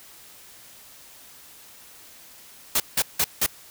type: noise bursts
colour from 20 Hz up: white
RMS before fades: -21 dBFS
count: 4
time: 2.75-3.464 s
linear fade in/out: 5 ms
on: 51 ms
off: 170 ms
effects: white hiss -48 dBFS RMS until 3.7 s